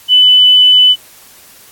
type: tone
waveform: sine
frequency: 2998 Hz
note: F#7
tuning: 22 cents sharp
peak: -3 dBFS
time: 0.08-0.96 s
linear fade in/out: 50 ms
effects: white hiss -40 dBFS RMS until 1.71 s + AAC 64 kbps